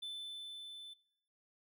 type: tone with level ramp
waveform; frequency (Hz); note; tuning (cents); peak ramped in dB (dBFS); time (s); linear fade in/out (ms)
triangle; 3520; A7; 0; -39 to -46; 0.02-0.94; 10
effects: noise-tail reverb RT60 0.8 s tail -24 dB re dry